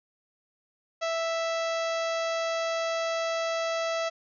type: harmonic tone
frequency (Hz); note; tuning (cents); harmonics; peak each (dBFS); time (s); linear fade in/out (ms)
659.3; E5; 0; 1 / 2 / 3 / 4 / 5 / 6 / 7 / 8 / 9 / 10; -28 / -34 / -38 / -40 / -42 / -44 / -45 / -46 / -47 / -48; 1.01-4.1; 20
effects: none